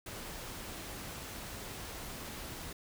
pink noise, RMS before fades -44 dBFS, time 0.06-2.73 s, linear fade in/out 5 ms, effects none

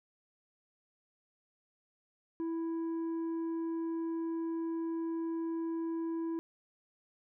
sine tone with tanh clipping, 329.6 Hz, E4, in tune, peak -34 dBFS, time 2.4-6.39 s, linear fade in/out 0 ms, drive 5 dB, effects none

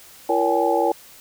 sine tone cluster, 339.2 / 468.9 / 563 / 782 / 846 Hz, E4 / A#4 / C#5 / G5 / G#5, +50 / +10 / +27 / -4 / +32 cents, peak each -23 dBFS, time 0.29-0.92 s, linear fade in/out 5 ms, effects white hiss -46 dBFS RMS until 1.2 s

